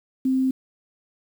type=tone with quantisation; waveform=sine; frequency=261.6 Hz; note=C4; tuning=in tune; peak=-18 dBFS; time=0.25-0.51 s; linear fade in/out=5 ms; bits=8; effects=none